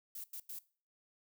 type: noise bursts at uneven times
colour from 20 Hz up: violet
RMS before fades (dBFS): -45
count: 3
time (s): 0.15-0.24 / 0.33-0.4 / 0.49-0.59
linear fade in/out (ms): 5
effects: noise-tail reverb RT60 0.4 s tail -20 dB re dry